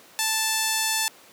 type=tone; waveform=5% pulse; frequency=880 Hz; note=A5; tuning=in tune; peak=-10 dBFS; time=0.19-1.08 s; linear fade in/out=0 ms; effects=pink hiss -50 dBFS RMS until 1.32 s + high-pass 300 Hz 12 dB/octave